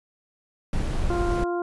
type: noise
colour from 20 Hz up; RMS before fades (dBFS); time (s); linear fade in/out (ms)
brown; -25; 0.73-1.44; 2
type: harmonic tone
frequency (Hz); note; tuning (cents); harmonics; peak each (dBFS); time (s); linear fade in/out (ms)
349.2; F4; 0; 1 / 2 / 3 / 4; -25 / -31 / -35 / -37; 1.1-1.62; 2
effects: resampled to 24000 Hz